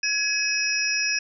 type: tone cluster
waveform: sine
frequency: 1678 / 2545 / 5140 / 5670 Hz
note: G#6 / D#7 / E8 / F8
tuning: +17 / +39 / -45 / +25 cents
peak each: -29 / -25 / -27 / -29 dBFS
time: 0.03-1.19 s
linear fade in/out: 5 ms
effects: none